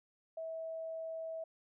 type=tone; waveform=sine; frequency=649 Hz; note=E5; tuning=27 cents flat; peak=-39 dBFS; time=0.37-1.44 s; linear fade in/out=5 ms; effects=none